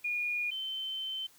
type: tone pair in turn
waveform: sine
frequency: 2438 / 3083 Hz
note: D#7 / G7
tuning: -36 / -29 cents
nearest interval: major third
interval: 407 cents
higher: second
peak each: -30 / -34 dBFS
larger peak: first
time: 0.04-0.51 / 0.51-1.27 s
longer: second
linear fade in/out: 10 ms
effects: white hiss -61 dBFS RMS until 1.38 s